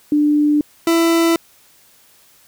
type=tone pair in turn; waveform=sine / 40% pulse; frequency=296.4 / 332.7 Hz; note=D4 / E4; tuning=+16 / +16 cents; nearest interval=major second; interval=200 cents; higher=second; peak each=-11 dBFS; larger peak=neither; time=0.12-0.61 / 0.87-1.36 s; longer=neither; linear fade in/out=2 ms; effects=white hiss -51 dBFS RMS until 2.47 s